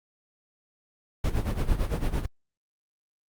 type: noise with tremolo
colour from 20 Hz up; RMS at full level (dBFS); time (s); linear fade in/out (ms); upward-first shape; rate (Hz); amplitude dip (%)
brown; -23; 1.24-2.26; 5; sine; 8.9; 75
effects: Opus 48 kbps